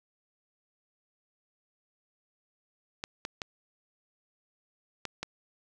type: clicks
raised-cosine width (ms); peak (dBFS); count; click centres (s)
0.2; -17; 5; 3.039 / 3.251 / 3.418 / 5.053 / 5.23
effects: none